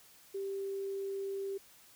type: tone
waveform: sine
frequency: 392 Hz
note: G4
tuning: in tune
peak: -35 dBFS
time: 0.34-1.58 s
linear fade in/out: 10 ms
effects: white hiss -60 dBFS RMS until 1.95 s